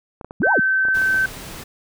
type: clicks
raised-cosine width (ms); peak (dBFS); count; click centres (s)
1; -20; 10; 0.212 / 0.246 / 0.309 / 0.419 / 0.469 / 0.852 / 0.885 / 0.972 / 1.018 / 1.144
type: linear two-way sweep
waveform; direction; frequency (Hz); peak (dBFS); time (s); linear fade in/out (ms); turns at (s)
sine; up then down; 128.3 to 987.8 to 128.3; -17; 0.4-0.6; 5; 0.52
type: tone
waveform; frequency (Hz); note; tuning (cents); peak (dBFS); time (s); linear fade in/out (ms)
sine; 1542; G6; -29; -15; 0.43-1.26; 5
type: noise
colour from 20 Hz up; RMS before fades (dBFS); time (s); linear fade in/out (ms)
pink; -35; 0.94-1.64; 10
effects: none